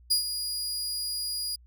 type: tone with ADSR envelope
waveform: sawtooth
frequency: 4880 Hz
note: D#8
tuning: 34 cents flat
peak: -17 dBFS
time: 0.1-1.56 s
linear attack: 15 ms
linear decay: 110 ms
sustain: -10 dB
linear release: 10 ms
effects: added 60 Hz sine -52 dBFS peak until 1.66 s